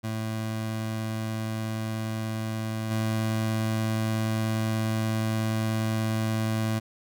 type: tone with level steps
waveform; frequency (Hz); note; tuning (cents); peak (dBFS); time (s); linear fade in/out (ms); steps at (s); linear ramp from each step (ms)
25% pulse; 110.4; A2; +6; -25 / -21; 0.03-6.8; 20; 2.9; 20
effects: none